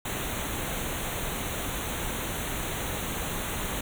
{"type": "band-stop noise", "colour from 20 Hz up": "pink", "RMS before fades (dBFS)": -32, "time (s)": [0.05, 3.81], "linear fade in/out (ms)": 5, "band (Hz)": [4100, 6000], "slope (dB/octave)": 96, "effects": []}